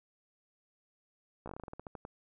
slowing click train, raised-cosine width 1 ms, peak -29 dBFS, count 14, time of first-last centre 1.46-2.051 s, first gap 15 ms, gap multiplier 1.17, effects none

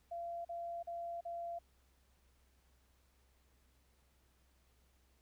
sine tone bursts, 685 Hz, F5, 34 cents flat, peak -40 dBFS, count 4, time 0.11-1.59 s, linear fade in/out 10 ms, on 340 ms, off 40 ms, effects added 64 Hz sine -70 dBFS peak until 5.21 s + pink hiss -75 dBFS RMS until 5.21 s

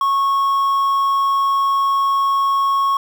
triangle tone with quantisation, 1100 Hz, C#6, 14 cents flat, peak -12 dBFS, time 0.01-2.97 s, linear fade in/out 2 ms, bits 7, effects none

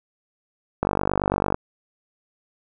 click train, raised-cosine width 1 ms, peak -6 dBFS, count 36, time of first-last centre 0.83-1.544 s, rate 49 Hz, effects none

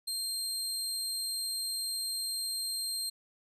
25% pulse tone, 4186 Hz, C8, in tune, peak -28 dBFS, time 0.07-3.1 s, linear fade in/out 10 ms, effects none

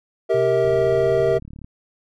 triangle chord, E diminished, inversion first, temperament equal with one note detuned, 392 / 466.2 / 646.1 Hz, G4 / Bb4 / E5, 0 / 0 / -35 cents, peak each -18 dBFS, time 0.29-1.39 s, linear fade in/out 20 ms
sine tone with pitch glide, 128.2 to 134.03 Hz, C3 to C3, -35 to +42 cents, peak -28 dBFS, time 0.34-1.39 s, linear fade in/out 5 ms, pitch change +77 cents, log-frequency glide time 0.9-1.27 s
click train, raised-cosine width 5 ms, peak -26 dBFS, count 37, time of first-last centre 0.65-1.644 s, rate 36.2 Hz
effects none

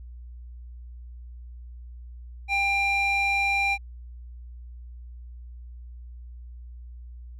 square tone with band-pass filter, 795 Hz, G5, 24 cents sharp, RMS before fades -24 dBFS, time 2.48-3.78 s, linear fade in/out 50 ms, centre 2000 Hz, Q 4.5, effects added 60 Hz sine -39 dBFS peak until 7.39 s

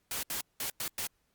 white noise bursts at uneven times, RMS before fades -35 dBFS, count 5, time 0.11-0.23 / 0.3-0.41 / 0.6-0.7 / 0.8-0.88 / 0.98-1.07 s, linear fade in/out 2 ms, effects pink hiss -75 dBFS RMS until 1.34 s + Opus 48 kbps

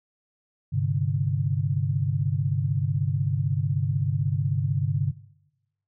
sine chord, G suspended fourth, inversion none, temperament equal with one note detuned, 100.29 / 130.81 / 146.83 Hz, G2 / C3 / D3, +40 / 0 / 0 cents, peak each -26 dBFS, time 0.72-5.12 s, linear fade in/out 20 ms, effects noise-tail reverb RT60 1.0 s tail -21 dB re dry

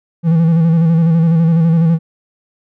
triangle tone with vibrato, 164.81 Hz, E3, in tune, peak -6 dBFS, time 0.23-1.99 s, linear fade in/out 50 ms, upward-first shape square, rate 12 Hz, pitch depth 41 cents each way, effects none

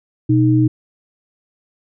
sine tone pair together, 123.4 / 310.9 Hz, B2 / D#4, -1 / -1 cents, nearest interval octave + major third, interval 1600 cents, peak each -13 dBFS, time 0.29-0.68 s, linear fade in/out 10 ms, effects none

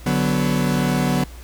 40% pulse chord, B minor, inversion first, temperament equal with one note detuned, 145.73 / 185 / 246.9 Hz, D3 / F#3 / B3, -13 / 0 / 0 cents, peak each -21 dBFS, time 0.06-1.24 s, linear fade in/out 5 ms, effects added 60 Hz sine -36 dBFS peak until 1.43 s + pink hiss -45 dBFS RMS until 1.43 s

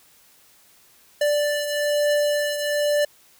square beating tone pair, 587.3 / 588.4 Hz, D5 / D5, 0 / +3 cents, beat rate 1.1 Hz, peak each -21 / -28 dBFS, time 1.21-3.05 s, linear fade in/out 5 ms, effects white hiss -55 dBFS RMS until 3.39 s

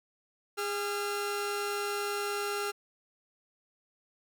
sawtooth tone pair together, 409 / 1373.4 Hz, G#4 / F6, -26 / -29 cents, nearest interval octave + major sixth, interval 2097 cents, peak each -29 / -32 dBFS, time 0.57-2.72 s, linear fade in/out 20 ms, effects none

